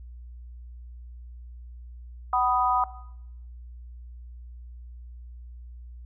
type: chord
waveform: sine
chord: B major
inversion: second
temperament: equal with one note detuned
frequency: 752.9 / 987.8 / 1244.5 Hz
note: F#5 / B5 / D#6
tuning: +30 / 0 / 0 cents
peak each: -25 dBFS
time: 2.33-2.84 s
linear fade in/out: 2 ms
effects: noise-tail reverb RT60 0.8 s tail -18 dB re dry + added 60 Hz sine -40 dBFS peak until 6.05 s